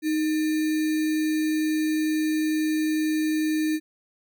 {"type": "tone with sample-and-hold", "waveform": "sine", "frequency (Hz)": 311.1, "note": "D#4", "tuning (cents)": 0, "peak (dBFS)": -21, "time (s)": [0.02, 3.8], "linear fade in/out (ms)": 50, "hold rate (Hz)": 2100, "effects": []}